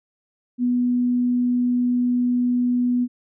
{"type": "tone", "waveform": "sine", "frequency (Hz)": 245.8, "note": "B3", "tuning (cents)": -8, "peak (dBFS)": -17, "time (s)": [0.58, 3.08], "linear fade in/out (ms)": 50, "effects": []}